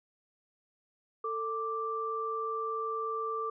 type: tone pair together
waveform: sine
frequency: 445.8 / 1174.7 Hz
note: A4 / D6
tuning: +23 / 0 cents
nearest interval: octave + perfect fourth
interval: 1677 cents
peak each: -36 / -33 dBFS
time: 1.24-3.5 s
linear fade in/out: 5 ms
effects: none